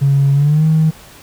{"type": "tone with pitch glide", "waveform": "triangle", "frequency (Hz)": [139, 157.84], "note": ["C#3", "D#3"], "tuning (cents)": [5, 25], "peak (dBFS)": -5, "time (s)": [0.01, 0.91], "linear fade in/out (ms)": 20, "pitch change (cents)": 220, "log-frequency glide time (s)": [0.33, 0.65], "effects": ["tanh soft clip ceiling -6 dBFS", "pink hiss -40 dBFS RMS until 1.22 s"]}